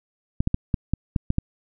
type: clicks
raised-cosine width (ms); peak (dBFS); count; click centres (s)
5; -8; 8; 0.405 / 0.474 / 0.544 / 0.742 / 0.936 / 1.162 / 1.304 / 1.384
effects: none